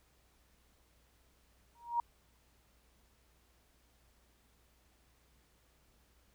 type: tone with exponential growth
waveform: sine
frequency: 945 Hz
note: A#5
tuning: 23 cents sharp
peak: -26 dBFS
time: 1.75-2 s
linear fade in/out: 2 ms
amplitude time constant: 53 ms
effects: added 60 Hz sine -70 dBFS peak until 6.34 s + pink hiss -71 dBFS RMS until 6.34 s